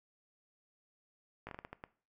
slowing click train, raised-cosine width 0.5 ms, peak -29 dBFS, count 8, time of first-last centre 1.47-1.839 s, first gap 18 ms, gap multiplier 1.35, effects noise-tail reverb RT60 0.4 s tail -18 dB re dry

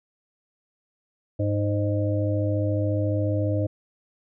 harmonic tone with a mistuned harmonic, 102.6 Hz, G#2, 21 cents flat, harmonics 1 / 3 / 5 / 6, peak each -23 / -28 / -30 / -31 dBFS, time 1.39-3.67 s, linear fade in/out 10 ms, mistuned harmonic 5, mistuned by +28 cents, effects none

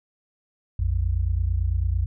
sine tone pair together, 58.32 / 87.3 Hz, A#1 / F2, +1 / 0 cents, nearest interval perfect fifth, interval 699 cents, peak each -23 dBFS, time 0.79-2.06 s, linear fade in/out 5 ms, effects none

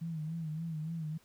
sine tone with vibrato, 160 Hz, D#3, 49 cents sharp, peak -35 dBFS, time 0.01-1.18 s, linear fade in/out 10 ms, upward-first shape sine, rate 3.5 Hz, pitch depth 78 cents each way, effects pink hiss -66 dBFS RMS until 1.24 s

